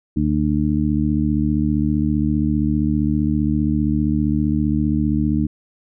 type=harmonic tone; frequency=75.2 Hz; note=D2; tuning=42 cents sharp; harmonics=1 / 2 / 3 / 4; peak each=-23 / -22 / -20 / -21 dBFS; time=0.16-5.47 s; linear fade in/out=10 ms; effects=none